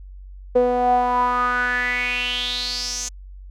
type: tone with band-pass filter sweep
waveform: sawtooth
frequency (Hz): 246.9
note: B3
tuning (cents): 0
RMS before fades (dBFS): -21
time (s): 0.55-3.09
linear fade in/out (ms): 10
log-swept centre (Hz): 510 to 6600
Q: 6.9
effects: added 47 Hz sine -36 dBFS peak until 3.5 s